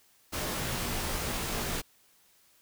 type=noise with comb filter; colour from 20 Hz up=pink; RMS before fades=-33 dBFS; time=0.32-1.82 s; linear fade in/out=20 ms; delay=19 ms; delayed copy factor=-0.7; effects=white hiss -64 dBFS RMS until 2.61 s